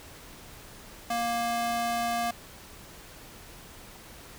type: tone with high-pass filter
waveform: square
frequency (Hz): 234.6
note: A#3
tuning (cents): +11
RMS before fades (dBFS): -29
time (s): 1.1-2.31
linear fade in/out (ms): 5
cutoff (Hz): 550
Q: 1.9
effects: pink hiss -48 dBFS RMS until 4.38 s